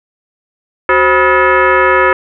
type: tone with frequency modulation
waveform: sine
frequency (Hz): 372.8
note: F#4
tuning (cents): +13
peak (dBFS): -6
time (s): 0.89-2.13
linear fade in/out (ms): 2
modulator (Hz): 450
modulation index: 3.7
effects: none